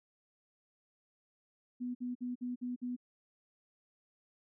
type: tone bursts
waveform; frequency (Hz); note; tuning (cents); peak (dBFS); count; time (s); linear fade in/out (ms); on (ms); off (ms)
sine; 246.9; B3; 0; -35; 6; 1.8-2.965; 20; 150; 53
effects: none